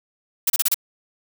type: noise bursts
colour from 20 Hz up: blue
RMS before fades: -18 dBFS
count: 5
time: 0.47-0.744 s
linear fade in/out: 5 ms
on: 30 ms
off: 31 ms
effects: none